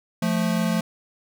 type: tone pair together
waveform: square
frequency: 174.61 / 220 Hz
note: F3 / A3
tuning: 0 / 0 cents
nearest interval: major third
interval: 400 cents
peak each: -24 dBFS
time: 0.22-0.81 s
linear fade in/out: 5 ms
effects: none

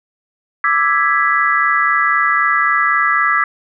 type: chord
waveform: sine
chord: E dominant seventh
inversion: third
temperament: equal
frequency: 1174.7 / 1318.5 / 1661.2 / 1975.5 Hz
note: D6 / E6 / G#6 / B6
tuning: 0 / 0 / 0 / 0 cents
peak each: -17 dBFS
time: 0.64-3.44 s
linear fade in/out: 2 ms
effects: none

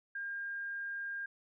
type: tone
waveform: sine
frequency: 1608 Hz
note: G6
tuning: 44 cents sharp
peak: -37 dBFS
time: 0.15-1.26 s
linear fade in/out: 5 ms
effects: none

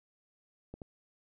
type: clicks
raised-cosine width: 2 ms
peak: -30 dBFS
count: 2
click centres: 0.74 / 0.818 s
effects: none

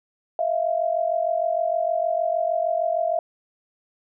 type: tone pair together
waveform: sine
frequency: 643.5 / 690 Hz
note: E5 / F5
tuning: -42 / -21 cents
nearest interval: minor second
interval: 121 cents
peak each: -23 dBFS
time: 0.39-3.19 s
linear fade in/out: 2 ms
effects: none

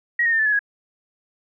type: tone with pitch steps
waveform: sine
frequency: 1900 / 1849.1 / 1799.6 / 1751.4 / 1704.5 / 1658.8 Hz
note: A#6 / A#6 / A6 / A6 / G#6 / G#6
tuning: +33 / -15 / +39 / -8 / +45 / -3 cents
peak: -16 dBFS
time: 0.19-0.592 s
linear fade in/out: 5 ms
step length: 67 ms
effects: none

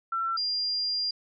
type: tone pair in turn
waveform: sine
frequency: 1347 / 4800 Hz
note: E6 / D8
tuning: +37 / +37 cents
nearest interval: octave + minor seventh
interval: 2200 cents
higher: second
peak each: -26 dBFS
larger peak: neither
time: 0.12-0.37 / 0.37-1.11 s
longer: second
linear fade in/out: 5 ms
effects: none

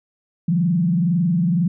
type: tone with frequency modulation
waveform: sine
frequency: 172.8 Hz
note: F3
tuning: 18 cents flat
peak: -15 dBFS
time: 0.48-1.68 s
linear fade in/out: 5 ms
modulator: 21.9 Hz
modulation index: 0.83
effects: none

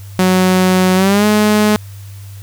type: tone with pitch glide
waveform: sawtooth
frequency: 185 to 211.3 Hz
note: F#3 to G#3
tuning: 0 to +30 cents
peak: -5 dBFS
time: 0.19-1.76 s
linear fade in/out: 0 ms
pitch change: +230 cents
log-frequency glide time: 0.95-1.26 s
effects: added 99 Hz sine -29 dBFS peak until 2.42 s + white hiss -43 dBFS RMS until 2.42 s

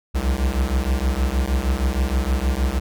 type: beating tone pair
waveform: square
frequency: 61.74 / 68.14 Hz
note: B1 / C#2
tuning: 0 / -29 cents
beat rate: 6.4 Hz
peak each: -22 dBFS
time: 0.14-2.8 s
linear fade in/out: 20 ms
effects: none

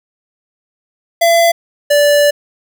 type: tone pair in turn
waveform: square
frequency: 676 / 582.4 Hz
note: E5 / D5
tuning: +43 / -15 cents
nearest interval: minor third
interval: 258 cents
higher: first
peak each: -8 dBFS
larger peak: neither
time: 1.21-1.52 / 1.9-2.31 s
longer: second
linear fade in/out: 10 ms
effects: none

